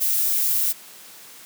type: noise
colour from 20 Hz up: violet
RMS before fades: -21 dBFS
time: 0-0.73 s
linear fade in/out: 20 ms
effects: white hiss -44 dBFS RMS until 1.45 s + high-pass 150 Hz 12 dB/octave